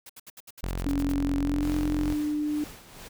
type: noise bursts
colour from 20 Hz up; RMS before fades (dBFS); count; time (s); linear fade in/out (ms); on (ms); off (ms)
white; -45; 11; 0.06-1.125; 5; 35; 68
type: tone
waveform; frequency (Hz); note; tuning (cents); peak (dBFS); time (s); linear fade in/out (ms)
sawtooth; 44.5; F1; +33; -25; 0.63-2.14; 0
type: tone with pitch glide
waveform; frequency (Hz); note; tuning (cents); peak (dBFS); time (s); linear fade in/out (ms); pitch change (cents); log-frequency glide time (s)
sine; 282.2 to 299; C#4 to D4; +31 to +31; -25; 0.86-2.64; 2; +100; 1.4-1.74
type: noise with tremolo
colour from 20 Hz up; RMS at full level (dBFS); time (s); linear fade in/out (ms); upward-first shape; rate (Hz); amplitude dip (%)
pink; -43; 1.61-3.09; 20; sine; 2.2; 60
effects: none